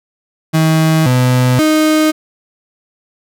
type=tone with pitch steps; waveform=35% pulse; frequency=159.2 / 126.2 / 310.3 Hz; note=D#3 / B2 / D#4; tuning=+40 / +38 / -5 cents; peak=-7 dBFS; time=0.53-2.12 s; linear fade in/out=20 ms; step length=530 ms; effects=none